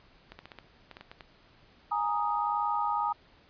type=clicks; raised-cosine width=0.3 ms; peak=-28 dBFS; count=10; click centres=0.32 / 0.39 / 0.456 / 0.518 / 0.587 / 0.913 / 0.969 / 1.01 / 1.115 / 1.208 s
type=chord; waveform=sine; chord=Ab suspended second; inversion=none; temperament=equal; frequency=830.6 / 932.3 / 1244.5 Hz; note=Ab5 / Bb5 / Eb6; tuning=0 / 0 / 0 cents; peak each=-31 dBFS; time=1.91-3.13 s; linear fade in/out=10 ms
effects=pink hiss -60 dBFS RMS until 3.49 s + resampled to 11025 Hz